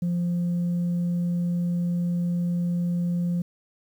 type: tone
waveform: sine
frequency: 174.4 Hz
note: F3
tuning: 2 cents flat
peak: -20 dBFS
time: 0.02-3.42 s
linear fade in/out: 5 ms
effects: tanh soft clip ceiling -21 dBFS + 9-bit